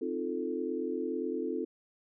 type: chord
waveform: sine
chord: F dominant seventh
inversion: second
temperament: equal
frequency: 261.6 / 311.1 / 349.2 / 440 Hz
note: C4 / Eb4 / F4 / A4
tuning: 0 / 0 / 0 / 0 cents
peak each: -37 / -38 / -36 / -36 dBFS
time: 0.01-1.65 s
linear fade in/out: 10 ms
effects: none